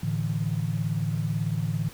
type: chord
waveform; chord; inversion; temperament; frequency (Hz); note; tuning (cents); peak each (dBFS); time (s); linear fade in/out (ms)
sine; A suspended fourth; none; equal; 110 / 146.83 / 164.81; A2 / D3 / E3; 0 / 0 / 0; -29; 0.03-1.89; 5
effects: pink hiss -47 dBFS RMS until 1.93 s